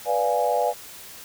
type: chord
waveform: sine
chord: B diminished seventh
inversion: none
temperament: equal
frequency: 493.9 / 587.3 / 698.5 / 830.6 Hz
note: B4 / D5 / F5 / Ab5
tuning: 0 / 0 / 0 / 0 cents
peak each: -25 dBFS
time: 0.05-0.74 s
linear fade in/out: 50 ms
effects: white hiss -42 dBFS RMS until 1.24 s